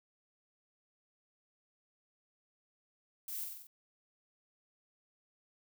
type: noise with echo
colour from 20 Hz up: violet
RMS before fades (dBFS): -42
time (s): 3.28-3.44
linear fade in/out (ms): 2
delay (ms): 46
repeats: 5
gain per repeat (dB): -3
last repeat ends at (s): 3.67
effects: none